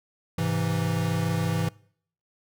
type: chord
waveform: square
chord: Ab augmented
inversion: none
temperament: equal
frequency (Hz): 103.83 / 130.81 / 164.81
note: Ab2 / C3 / E3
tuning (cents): 0 / 0 / 0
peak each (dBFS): -30 / -32 / -27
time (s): 0.38-1.69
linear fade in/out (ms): 5
effects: noise-tail reverb RT60 0.6 s tail -24 dB re dry